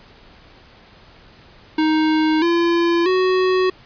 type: tone with pitch steps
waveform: square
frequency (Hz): 312.3 / 340.6 / 371.4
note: D#4 / F4 / F#4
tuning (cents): +7 / -43 / +7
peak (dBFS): -15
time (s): 1.78-3.7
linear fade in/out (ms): 5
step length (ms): 640
effects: pink hiss -47 dBFS RMS until 3.85 s + resampled to 11025 Hz